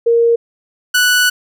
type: tone pair in turn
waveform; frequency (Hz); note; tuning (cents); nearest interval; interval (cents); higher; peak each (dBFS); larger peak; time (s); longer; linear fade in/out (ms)
sine / sawtooth; 466.2 / 1480.1; A#4 / F#6; 0 / 0; octave + minor sixth; 2000; second; -8 / -6; second; 0.06-0.36 / 0.94-1.3; second; 10
effects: none